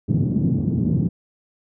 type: band-pass noise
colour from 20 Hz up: white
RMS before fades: -20 dBFS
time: 0.08-1.09 s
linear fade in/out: 10 ms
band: 100 to 230 Hz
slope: 24 dB/octave
effects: none